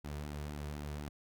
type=tone with flanger; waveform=sawtooth; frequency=73.7 Hz; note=D2; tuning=7 cents sharp; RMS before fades=-42 dBFS; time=0.04-1.09 s; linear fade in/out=10 ms; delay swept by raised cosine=1.7 to 3.8 ms; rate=4 Hz; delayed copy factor=-0.55; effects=none